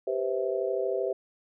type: chord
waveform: sine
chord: C major seventh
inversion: second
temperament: just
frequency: 392.4 / 490.5 / 523.3 / 654.1 Hz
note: G4 / B4 / C5 / E5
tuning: +2 / -12 / 0 / -14 cents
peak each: -30 / -34 / -31 / -33 dBFS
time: 0.07-1.13 s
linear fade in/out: 5 ms
effects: none